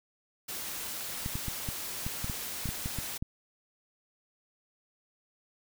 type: noise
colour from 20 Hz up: white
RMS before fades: -38 dBFS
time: 0.48-3.18 s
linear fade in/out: 10 ms
type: clicks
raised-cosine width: 5 ms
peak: -22 dBFS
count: 12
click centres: 1.261 / 1.355 / 1.483 / 1.688 / 2.065 / 2.244 / 2.298 / 2.657 / 2.69 / 2.859 / 2.987 / 3.225 s
effects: none